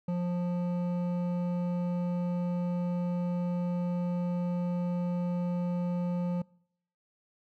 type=tone with hard clipping; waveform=sine; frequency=176.4 Hz; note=F3; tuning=18 cents sharp; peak=-30 dBFS; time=0.08-6.42 s; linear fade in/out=5 ms; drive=10 dB; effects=noise-tail reverb RT60 0.7 s tail -26 dB re dry